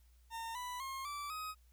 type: tone with pitch steps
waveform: 40% pulse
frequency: 912 / 988.8 / 1072.1 / 1162.4 / 1260.3 Hz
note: A#5 / B5 / C6 / D6 / D#6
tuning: -38 / +2 / +42 / -18 / +22 cents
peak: -40 dBFS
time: 0.3-1.55 s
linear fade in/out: 50 ms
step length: 250 ms
effects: added 60 Hz sine -62 dBFS peak until 1.72 s + white hiss -75 dBFS RMS until 1.72 s